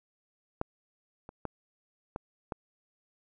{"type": "clicks", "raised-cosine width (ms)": 1, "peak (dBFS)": [-16, -30, -20, -21, -20], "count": 5, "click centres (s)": [0.614, 1.291, 1.453, 2.161, 2.522], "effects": []}